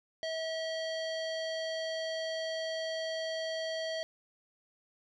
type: tone with low-pass filter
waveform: square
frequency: 645 Hz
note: E5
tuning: 38 cents flat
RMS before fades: -36 dBFS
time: 0.23-4.03 s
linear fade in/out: 0 ms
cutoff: 4300 Hz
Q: 2.8
effects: none